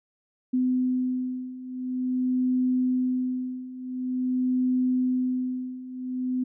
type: beating tone pair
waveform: sine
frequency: 253.6 / 254.07 Hz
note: B3 / B3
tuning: +46 / +49 cents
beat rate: 0.47 Hz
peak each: -28 / -25 dBFS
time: 0.53-6.44 s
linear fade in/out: 10 ms
effects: none